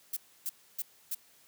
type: noise bursts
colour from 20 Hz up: violet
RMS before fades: -34 dBFS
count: 4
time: 0.13-1.148 s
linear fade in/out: 5 ms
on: 37 ms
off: 290 ms
effects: white hiss -62 dBFS RMS until 1.47 s + high-pass 100 Hz 12 dB/octave